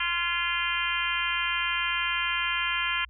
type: harmonic tone with a mistuned harmonic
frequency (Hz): 346.7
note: F4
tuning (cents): -13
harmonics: 3 / 4 / 5 / 6 / 7 / 8 / 9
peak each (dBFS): -33 / -33 / -33 / -33 / -33 / -33 / -33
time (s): 0-3.05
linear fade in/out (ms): 5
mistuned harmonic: 5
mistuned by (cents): -29
effects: added 60 Hz sine -48 dBFS peak until 3.09 s